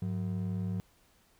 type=ring-modulated tone; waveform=triangle; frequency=141.4 Hz; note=C#3; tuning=35 cents sharp; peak=-26 dBFS; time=0.02-0.8 s; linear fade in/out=0 ms; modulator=39.6 Hz; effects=pink hiss -66 dBFS RMS until 1.39 s